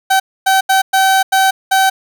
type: tone bursts at uneven times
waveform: 30% pulse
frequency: 768 Hz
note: G5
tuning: 36 cents flat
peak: -6 dBFS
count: 6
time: 0.1-0.2 / 0.46-0.61 / 0.69-0.82 / 0.93-1.23 / 1.32-1.51 / 1.71-1.9 s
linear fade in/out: 10 ms
effects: none